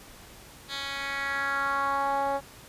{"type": "tone with band-pass filter sweep", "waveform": "10% pulse", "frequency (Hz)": 277.2, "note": "C#4", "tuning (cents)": 0, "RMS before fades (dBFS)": -29, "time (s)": [0.68, 2.41], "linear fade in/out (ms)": 50, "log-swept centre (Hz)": [3500, 650], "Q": 2.6, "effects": ["pink hiss -49 dBFS RMS until 2.68 s", "resampled to 32000 Hz"]}